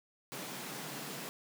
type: high-pass noise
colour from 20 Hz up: pink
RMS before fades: -43 dBFS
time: 0.32-1.29 s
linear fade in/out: 0 ms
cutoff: 130 Hz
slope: 96 dB/octave
effects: none